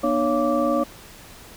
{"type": "tone cluster", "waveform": "sine", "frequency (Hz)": [242, 301.8, 559, 691, 1166], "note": ["B3", "D4", "C#5", "F5", "D6"], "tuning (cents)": [-35, 47, 14, -19, -13], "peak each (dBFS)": [-25, -24, -22, -29, -26], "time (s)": [0.03, 0.84], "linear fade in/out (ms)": 10, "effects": ["pink hiss -44 dBFS RMS until 1.56 s"]}